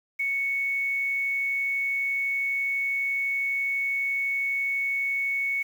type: tone with quantisation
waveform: sine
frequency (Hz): 2217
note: C#7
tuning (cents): 0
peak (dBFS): -24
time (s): 0.19-5.63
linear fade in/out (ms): 10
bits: 8
effects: none